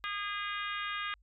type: harmonic tone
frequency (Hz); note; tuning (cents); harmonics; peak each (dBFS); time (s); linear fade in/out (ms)
408.8; G#4; -27; 3 / 4 / 5 / 6 / 7 / 8 / 9; -38 / -40 / -42 / -44 / -45 / -46 / -47; 0.04-1.14; 0
effects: added 50 Hz sine -62 dBFS peak until 1.22 s